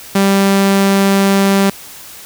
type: tone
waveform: sawtooth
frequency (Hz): 196.4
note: G3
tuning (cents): +4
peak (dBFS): -5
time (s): 0.15-1.7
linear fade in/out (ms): 5
effects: white hiss -34 dBFS RMS until 2.25 s